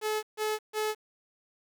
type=tone bursts; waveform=sawtooth; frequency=429.6 Hz; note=A4; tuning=41 cents flat; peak=-24 dBFS; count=3; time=0.01-0.95 s; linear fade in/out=50 ms; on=220 ms; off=140 ms; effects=9-bit